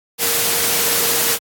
sine tone in noise, 466.6 Hz, A#4, 2 cents sharp, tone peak -28 dBFS, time 0.18-1.39 s, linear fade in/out 50 ms, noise white, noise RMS -17 dBFS, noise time 0.18-1.39 s, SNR -14 dB, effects high-pass 100 Hz 12 dB/octave + AAC 64 kbps

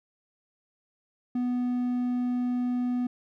triangle tone, 246.9 Hz, B3, in tune, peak -23 dBFS, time 1.35-3.07 s, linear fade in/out 5 ms, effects none

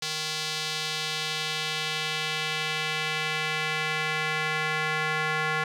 square tone with band-pass filter sweep, 155.4 Hz, D#3, 2 cents flat, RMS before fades -29 dBFS, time 0.02-5.64 s, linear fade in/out 5 ms, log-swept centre 4500 to 1700 Hz, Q 1.5, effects none

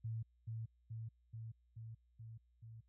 sine tone with echo, 112.7 Hz, A2, 42 cents sharp, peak -39 dBFS, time 0.04-0.23 s, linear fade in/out 10 ms, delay 430 ms, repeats 6, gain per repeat -2 dB, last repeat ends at 2.81 s, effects added 60 Hz sine -70 dBFS peak until 2.88 s

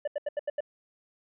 triangle tone bursts, 586 Hz, D5, 4 cents flat, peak -25 dBFS, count 6, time 0.05-0.606 s, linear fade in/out 5 ms, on 26 ms, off 80 ms, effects resampled to 8000 Hz

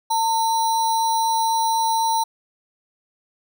sine tone with sample-and-hold, 902 Hz, A5, 43 cents sharp, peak -17 dBFS, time 0.1-2.24 s, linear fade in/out 10 ms, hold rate 4900 Hz, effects none

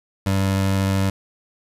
25% pulse tone with vibrato, 96.9 Hz, G2, 20 cents flat, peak -14 dBFS, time 0.26-1.1 s, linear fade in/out 5 ms, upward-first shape sine, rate 13 Hz, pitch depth 8 cents each way, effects resampled to 32000 Hz + 8-bit

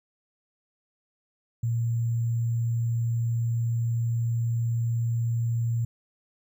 sine tone with sample-and-hold, 116.54 Hz, A#2, in tune, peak -23 dBFS, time 1.63-5.85 s, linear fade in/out 5 ms, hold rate 7350 Hz, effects none

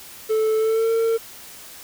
triangle tone with pitch glide, 437.5 to 454.2 Hz, A4 to A#4, -10 to -45 cents, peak -15 dBFS, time 0.29-1.18 s, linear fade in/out 20 ms, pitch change +65 cents, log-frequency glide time 0.57-0.9 s, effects white hiss -41 dBFS RMS until 1.83 s

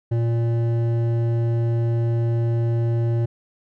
triangle tone with hard clipping, 116.5 Hz, A#2, 1 cent flat, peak -20 dBFS, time 0.11-3.26 s, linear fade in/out 10 ms, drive 14 dB, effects none

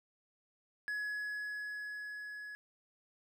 triangle tone with level ramp, 1687 Hz, G#6, 27 cents sharp, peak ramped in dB -33 to -42 dBFS, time 0.88-2.55 s, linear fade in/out 0 ms, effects none

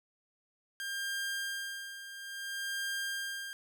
sawtooth tone with tremolo, 1600 Hz, G6, 35 cents sharp, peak -30 dBFS, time 0.8-3.53 s, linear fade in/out 0 ms, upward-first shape sine, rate 0.59 Hz, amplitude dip 70%, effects none

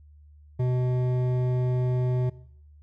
sine tone with hard clipping, 125.7 Hz, B2, 31 cents sharp, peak -24 dBFS, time 0.59-2.3 s, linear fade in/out 10 ms, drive 11 dB, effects noise-tail reverb RT60 0.7 s tail -20 dB re dry + added 74 Hz sine -49 dBFS peak until 2.82 s

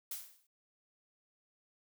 blue noise with exponential decay, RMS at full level -38 dBFS, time 0.11-0.47 s, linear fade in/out 5 ms, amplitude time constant 77 ms, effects none

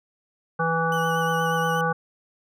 harmonic tone, 164.5 Hz, E3, 3 cents flat, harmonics 1 / 3 / 5 / 7 / 9, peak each -27 / -27 / -27 / -27 / -27 dBFS, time 0.59-1.93 s, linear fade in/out 10 ms
sawtooth tone with vibrato, 2960 Hz, F#7, in tune, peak -33 dBFS, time 0.92-1.81 s, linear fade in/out 2 ms, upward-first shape sine, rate 8.4 Hz, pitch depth 40 cents each way
effects none

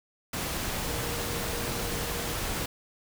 sine tone in noise, 471.8 Hz, A#4, 21 cents sharp, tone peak -40 dBFS, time 0.84-2.34 s, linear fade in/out 5 ms, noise pink, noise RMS -32 dBFS, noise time 0.33-2.66 s, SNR -11 dB, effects none

